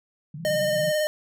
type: band-pass noise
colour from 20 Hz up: white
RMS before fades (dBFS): -35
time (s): 0.34-0.92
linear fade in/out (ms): 5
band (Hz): 130 to 190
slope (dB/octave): 96
type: tone with vibrato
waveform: square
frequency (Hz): 610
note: D#5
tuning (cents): -34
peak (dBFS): -22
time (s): 0.45-1.07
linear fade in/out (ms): 0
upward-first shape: sine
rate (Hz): 18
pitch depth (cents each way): 24
effects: none